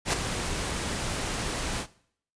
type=noise with ADSR envelope; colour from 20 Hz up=pink; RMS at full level=-22 dBFS; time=0.05-1.87 s; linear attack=79 ms; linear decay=11 ms; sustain=-9 dB; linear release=73 ms; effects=noise-tail reverb RT60 0.6 s tail -19 dB re dry + resampled to 22050 Hz